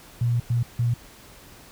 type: tone bursts at uneven times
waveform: sine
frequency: 119.3 Hz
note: A#2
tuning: 41 cents sharp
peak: -19 dBFS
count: 3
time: 0.21-0.4 / 0.5-0.63 / 0.79-0.94 s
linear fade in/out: 5 ms
effects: pink hiss -48 dBFS RMS until 1.71 s